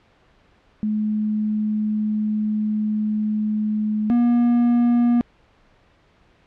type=tone pair in turn; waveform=sine / triangle; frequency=213.2 / 239.3 Hz; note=G#3 / A#3; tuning=+46 / +46 cents; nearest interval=major second; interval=200 cents; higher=second; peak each=-19 / -12 dBFS; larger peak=second; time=0.83-4.1 / 4.1-5.21 s; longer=first; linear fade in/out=0 ms; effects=pink hiss -57 dBFS RMS until 6.46 s + low-pass 3000 Hz 12 dB/octave